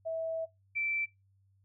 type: tone pair in turn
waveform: sine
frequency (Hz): 651 / 2333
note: E5 / D7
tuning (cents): -22 / -12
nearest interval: octave + minor seventh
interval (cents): 2210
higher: second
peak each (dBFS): -32 / -30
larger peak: second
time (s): 0.05-0.46 / 0.75-1.06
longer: first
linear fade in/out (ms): 20
effects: noise-tail reverb RT60 0.2 s tail -22 dB re dry + added 97 Hz sine -65 dBFS peak until 1.64 s